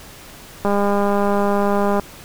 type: click train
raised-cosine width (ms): 1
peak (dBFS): -6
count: 273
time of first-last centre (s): 0.65-1.997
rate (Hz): 202
effects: pink hiss -40 dBFS RMS until 2.24 s